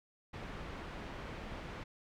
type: low-pass noise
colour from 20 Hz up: pink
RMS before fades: -45 dBFS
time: 0.33-1.84 s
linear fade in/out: 10 ms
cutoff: 2500 Hz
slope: 12 dB/octave
effects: none